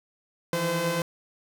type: tone cluster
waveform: sawtooth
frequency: 160.4 / 169 / 513 Hz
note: E3 / E3 / C5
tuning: -47 / +43 / -34 cents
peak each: -30 / -26 / -23 dBFS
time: 0.53-1.02 s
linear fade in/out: 2 ms
effects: none